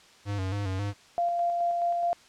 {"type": "tone with vibrato", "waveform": "square", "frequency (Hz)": 98, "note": "G2", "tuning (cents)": 0, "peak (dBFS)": -29, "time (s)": [0.25, 0.94], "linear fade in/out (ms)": 50, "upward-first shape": "square", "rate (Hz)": 3.7, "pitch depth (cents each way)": 63}
{"type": "tone with tremolo", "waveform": "sine", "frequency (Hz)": 692, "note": "F5", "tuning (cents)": -16, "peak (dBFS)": -23, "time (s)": [1.18, 2.13], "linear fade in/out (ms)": 0, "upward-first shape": "square", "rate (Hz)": 4.7, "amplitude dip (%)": 25}
{"effects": ["white hiss -55 dBFS RMS until 2.28 s", "low-pass 6000 Hz 12 dB/octave"]}